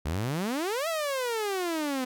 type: exponential two-way sweep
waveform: sawtooth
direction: up then down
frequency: 69.3 to 674 to 250 Hz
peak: -24 dBFS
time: 0.05-2.05 s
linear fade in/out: 10 ms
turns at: 0.88 s
effects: none